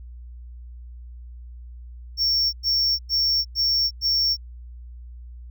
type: tone bursts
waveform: triangle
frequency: 5470 Hz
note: F8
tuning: 37 cents flat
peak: -17 dBFS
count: 5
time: 2.17-4.37 s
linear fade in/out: 50 ms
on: 360 ms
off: 100 ms
effects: added 60 Hz sine -37 dBFS peak until 5.5 s